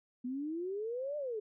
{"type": "exponential two-way sweep", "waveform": "sine", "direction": "up then down", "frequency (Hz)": [242.4, 605, 411], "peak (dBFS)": -35, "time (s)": [0.24, 1.4], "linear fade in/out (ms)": 10, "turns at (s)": 1.17, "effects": []}